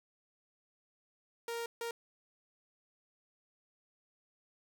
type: tone bursts at uneven times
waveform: sawtooth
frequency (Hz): 466.2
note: A#4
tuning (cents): 0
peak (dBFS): -33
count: 2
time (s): 1.48-1.66 / 1.81-1.91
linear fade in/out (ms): 2
effects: none